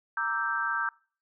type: chord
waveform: sine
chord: E half-diminished seventh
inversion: second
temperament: equal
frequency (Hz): 932.3 / 1174.7 / 1318.5 / 1568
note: Bb5 / D6 / E6 / G6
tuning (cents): 0 / 0 / 0 / 0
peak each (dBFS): -35 / -35 / -33 / -29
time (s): 0.17-0.89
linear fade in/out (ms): 2
effects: noise-tail reverb RT60 0.4 s tail -24 dB re dry